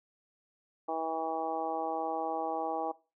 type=harmonic tone; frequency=161.5 Hz; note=E3; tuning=35 cents flat; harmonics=2 / 3 / 4 / 5 / 6 / 7; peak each=-40 / -39 / -38 / -34 / -44 / -42 dBFS; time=0.88-2.92 s; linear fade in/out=10 ms; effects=noise-tail reverb RT60 0.3 s tail -20 dB re dry